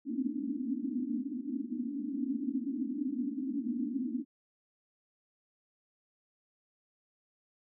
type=band-pass noise; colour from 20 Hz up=pink; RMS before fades=-35 dBFS; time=0.05-4.25 s; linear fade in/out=50 ms; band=230 to 300 Hz; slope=96 dB/octave; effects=none